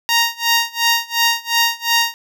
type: tone with tremolo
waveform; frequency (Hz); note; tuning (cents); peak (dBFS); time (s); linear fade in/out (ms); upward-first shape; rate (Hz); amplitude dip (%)
10% pulse; 932.3; A#5; 0; -3; 0.09-2.14; 0; sine; 2.8; 95
effects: none